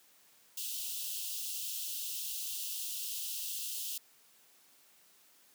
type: high-pass noise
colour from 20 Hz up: white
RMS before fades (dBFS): -39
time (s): 0.57-3.98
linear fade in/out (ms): 5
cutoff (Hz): 2700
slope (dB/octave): 96
effects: white hiss -64 dBFS RMS until 5.54 s + high-pass 150 Hz 12 dB/octave

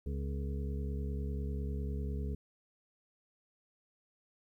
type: harmonic tone with a mistuned harmonic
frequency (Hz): 70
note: C#2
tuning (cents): +18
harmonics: 1 / 2 / 3 / 4 / 6 / 7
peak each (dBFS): -35 / -42 / -44 / -50 / -47 / -54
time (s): 0.06-2.35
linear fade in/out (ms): 5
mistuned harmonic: 7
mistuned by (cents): -51
effects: 12-bit

